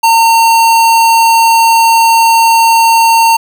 square tone, 912 Hz, A#5, 38 cents flat, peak -5 dBFS, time 0.03-3.37 s, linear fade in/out 10 ms, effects 7-bit

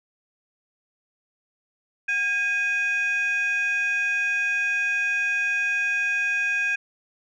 sine tone pair together, 1623.4 / 2491 Hz, G#6 / D#7, -40 / +1 cents, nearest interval perfect fifth, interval 741 cents, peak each -22 dBFS, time 2.08-6.76 s, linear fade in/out 10 ms, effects tanh soft clip ceiling -18 dBFS

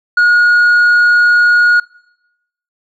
sine tone with tanh clipping, 1443 Hz, F#6, 44 cents flat, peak -7 dBFS, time 0.17-1.8 s, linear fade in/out 5 ms, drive 3 dB, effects noise-tail reverb RT60 0.9 s tail -24 dB re dry

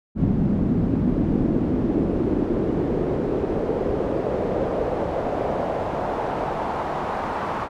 brown noise with band-pass filter sweep, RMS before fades -23 dBFS, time 0.15-7.69 s, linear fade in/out 50 ms, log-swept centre 210 to 1000 Hz, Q 2, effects none

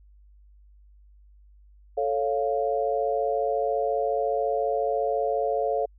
sine chord, A augmented, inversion none, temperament equal, 440 / 554.4 / 698.5 Hz, A4 / C#5 / E#5, 0 / 0 / 0 cents, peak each -27 dBFS, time 1.97-5.86 s, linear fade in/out 10 ms, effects added 50 Hz sine -51 dBFS peak until 5.98 s

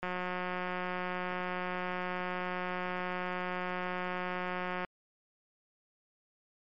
click train, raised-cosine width 0.5 ms, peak -21 dBFS, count 873, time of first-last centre 0.03-4.848 s, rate 181 Hz, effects MP3 48 kbps

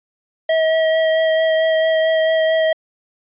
square tone with vibrato, 641 Hz, E5, 49 cents flat, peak -14 dBFS, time 0.49-2.73 s, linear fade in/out 5 ms, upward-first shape sine, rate 4.5 Hz, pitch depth 13 cents each way, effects resampled to 8000 Hz

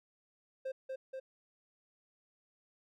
triangle tone with echo, 527 Hz, C5, 12 cents sharp, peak -34 dBFS, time 0.65-0.72 s, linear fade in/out 10 ms, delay 240 ms, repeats 2, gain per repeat -2 dB, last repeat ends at 1.2 s, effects none

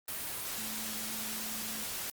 sine tone in noise, 218.8 Hz, A3, 9 cents flat, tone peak -46 dBFS, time 0.58-1.84 s, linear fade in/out 2 ms, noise white, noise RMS -38 dBFS, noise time 0.08-2.1 s, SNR -11 dB, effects Opus 32 kbps

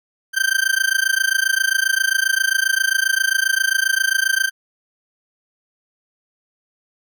40% pulse tone with amplitude modulation, 1565 Hz, G6, 3 cents flat, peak -11 dBFS, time 0.33-4.51 s, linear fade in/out 50 ms, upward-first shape sine, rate 27.5 Hz, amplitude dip 95%, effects none

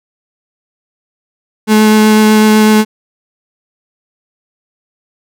35% pulse tone with vibrato, 215.1 Hz, A3, 39 cents flat, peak -3 dBFS, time 1.67-2.85 s, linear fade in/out 50 ms, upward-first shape triangle, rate 8 Hz, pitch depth 10 cents each way, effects none

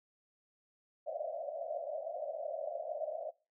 white band-pass noise, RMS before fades -40 dBFS, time 1.06-3.31 s, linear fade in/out 20 ms, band 560 to 680 Hz, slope 96 dB/octave, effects noise-tail reverb RT60 0.3 s tail -21 dB re dry

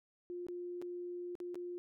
sine tone with dropouts, 353.2 Hz, F4, 20 cents sharp, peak -40 dBFS, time 0.3-1.78 s, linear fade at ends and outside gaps 0 ms, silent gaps 0.467-0.485 / 0.816-0.823 / 1.353-1.402 / 1.545-1.555 s, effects none

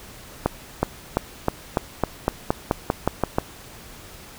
accelerating click train, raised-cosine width 1 ms, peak -4 dBFS, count 13, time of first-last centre 0.46-3.385 s, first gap 370 ms, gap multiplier 0.92, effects pink hiss -43 dBFS RMS until 4.38 s

